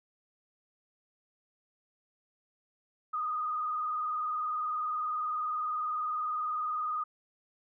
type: tone with vibrato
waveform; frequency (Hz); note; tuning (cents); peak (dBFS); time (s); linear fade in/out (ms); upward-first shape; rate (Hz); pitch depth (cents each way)
sine; 1238; D#6; -9; -30; 3.13-7.04; 10; sine; 20; 54
effects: none